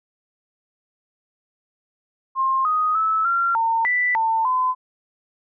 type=tone with pitch steps; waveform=sine; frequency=1061 / 1248 / 1304 / 1375 / 909 / 1980 / 897 / 1019 Hz; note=C6 / D#6 / E6 / F6 / A#5 / B6 / A5 / C6; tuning=+24 / +5 / -19 / -27 / -44 / +4 / +33 / -46 cents; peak=-17 dBFS; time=2.35-4.75 s; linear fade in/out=50 ms; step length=300 ms; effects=none